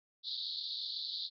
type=band-pass noise; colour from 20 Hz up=pink; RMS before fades=-40 dBFS; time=0.23-1.3 s; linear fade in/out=50 ms; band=3600 to 4600 Hz; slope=96 dB/octave; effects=none